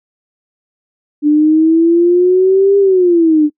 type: exponential two-way sweep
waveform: sine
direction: up then down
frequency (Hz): 293.7 to 401.6 to 293.7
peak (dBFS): -6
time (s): 1.22-3.5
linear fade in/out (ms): 50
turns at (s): 2.78
effects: noise-tail reverb RT60 0.1 s tail -26 dB re dry